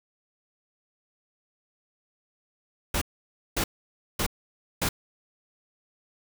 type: noise bursts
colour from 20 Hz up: pink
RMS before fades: -26 dBFS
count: 4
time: 2.94-4.89 s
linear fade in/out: 5 ms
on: 75 ms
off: 550 ms
effects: none